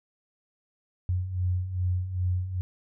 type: beating tone pair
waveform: sine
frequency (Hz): 89 / 91.5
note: F2 / F#2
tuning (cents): +33 / -19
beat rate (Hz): 2.5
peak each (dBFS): -32 / -26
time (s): 1.09-2.61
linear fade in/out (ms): 0
effects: none